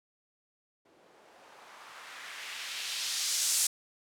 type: noise with low-pass filter sweep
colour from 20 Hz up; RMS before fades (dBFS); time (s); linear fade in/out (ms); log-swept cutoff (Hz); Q
violet; -36; 0.85-3.67; 5; 370 to 8100; 1.2
effects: none